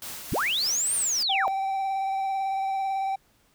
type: noise with tremolo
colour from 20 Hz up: white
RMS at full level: -36 dBFS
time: 0.02-1.23 s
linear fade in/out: 2 ms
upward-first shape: triangle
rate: 3.4 Hz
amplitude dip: 45%
type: linear two-way sweep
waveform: sine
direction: up then down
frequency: 38.09 to 9200 to 576 Hz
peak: -23 dBFS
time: 0.32-1.48 s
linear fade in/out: 0 ms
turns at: 0.95 s
type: tone with vibrato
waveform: triangle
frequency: 776 Hz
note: G5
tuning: 18 cents flat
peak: -23 dBFS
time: 1.29-3.16 s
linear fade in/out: 10 ms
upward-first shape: sine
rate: 18 Hz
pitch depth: 18 cents each way
effects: pink hiss -64 dBFS RMS until 3.54 s